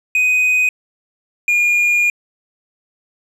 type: tone pair in turn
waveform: triangle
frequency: 2500 / 2426 Hz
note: D#7 / D#7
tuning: +8 / -44 cents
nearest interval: minor second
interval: 52 cents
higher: first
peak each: -10 dBFS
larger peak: neither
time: 0.15-0.69 / 1.48-2.1 s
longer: second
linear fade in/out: 2 ms
effects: resampled to 32000 Hz